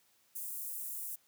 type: high-pass noise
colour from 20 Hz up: white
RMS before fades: -41 dBFS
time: 0.35-1.16 s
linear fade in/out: 10 ms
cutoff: 8700 Hz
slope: 24 dB/octave
effects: white hiss -70 dBFS RMS until 1.27 s + high-pass 80 Hz 12 dB/octave